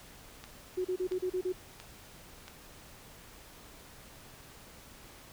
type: click train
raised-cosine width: 0.2 ms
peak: -28 dBFS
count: 4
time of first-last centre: 0.44-2.481 s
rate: 1.47 Hz
type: tone bursts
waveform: sine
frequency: 367.4 Hz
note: F#4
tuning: 12 cents flat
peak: -29 dBFS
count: 7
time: 0.77-1.526 s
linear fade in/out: 10 ms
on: 78 ms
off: 35 ms
effects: pink hiss -53 dBFS RMS until 5.32 s